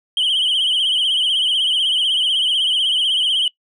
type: tone with vibrato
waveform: sine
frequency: 3081 Hz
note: G7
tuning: 31 cents flat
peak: -12 dBFS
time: 0.17-3.48 s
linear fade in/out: 2 ms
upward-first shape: triangle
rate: 16 Hz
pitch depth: 110 cents each way
effects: noise-tail reverb RT60 0.1 s tail -22 dB re dry + tanh soft clip ceiling -13 dBFS